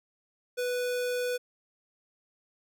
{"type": "tone", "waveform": "square", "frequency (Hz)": 493.9, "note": "B4", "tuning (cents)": 0, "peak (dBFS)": -29, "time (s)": [0.57, 1.38], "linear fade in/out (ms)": 20, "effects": []}